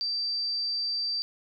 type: tone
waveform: sine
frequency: 4670 Hz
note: D8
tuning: 11 cents flat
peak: -27 dBFS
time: 0.01-1.22 s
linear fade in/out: 0 ms
effects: none